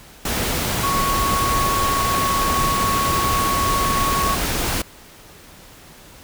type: tone in noise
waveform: sine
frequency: 1108.7 Hz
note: C#6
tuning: in tune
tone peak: -19 dBFS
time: 0.83-4.35 s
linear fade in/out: 5 ms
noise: pink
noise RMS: -22 dBFS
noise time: 0.25-4.82 s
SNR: 0 dB
effects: pink hiss -44 dBFS RMS until 6.23 s